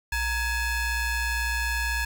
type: ring-modulated tone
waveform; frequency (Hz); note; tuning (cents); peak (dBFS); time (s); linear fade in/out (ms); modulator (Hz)
35% pulse; 865; A5; -30; -20; 0.12-2.05; 5; 806
effects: none